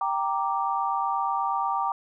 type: chord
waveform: sine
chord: G minor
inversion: none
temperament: equal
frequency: 784 / 932.3 / 1174.7 Hz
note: G5 / Bb5 / D6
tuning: 0 / 0 / 0 cents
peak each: -28 dBFS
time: 0.01-1.92 s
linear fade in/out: 2 ms
effects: none